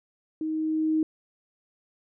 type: tone with level ramp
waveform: sine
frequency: 314.1 Hz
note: D#4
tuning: 16 cents sharp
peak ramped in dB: -27 to -20 dBFS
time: 0.41-1.03 s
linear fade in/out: 2 ms
effects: none